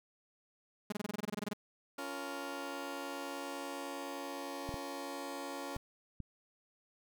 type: tone bursts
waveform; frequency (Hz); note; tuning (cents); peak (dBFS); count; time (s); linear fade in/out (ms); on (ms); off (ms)
sawtooth; 207.7; G#3; 0; -31; 14; 0.9-1.534; 5; 23; 24
type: chord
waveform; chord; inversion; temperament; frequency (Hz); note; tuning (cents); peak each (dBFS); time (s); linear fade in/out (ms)
15% pulse; Bb minor; first; just; 279.7 / 349.6 / 466.2; Db4 / F4 / Bb4; +16 / +2 / 0; -36 / -40 / -41; 1.98-5.77; 5
type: clicks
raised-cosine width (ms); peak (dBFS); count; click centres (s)
5; -30; 4; 4.691 / 4.742 / 5.764 / 6.203
effects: none